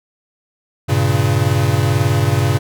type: chord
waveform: square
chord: G diminished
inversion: none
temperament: equal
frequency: 98 / 116.54 / 138.59 Hz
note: G2 / Bb2 / Db3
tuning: 0 / 0 / 0 cents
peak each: -18 dBFS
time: 0.88-2.59 s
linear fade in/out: 20 ms
effects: none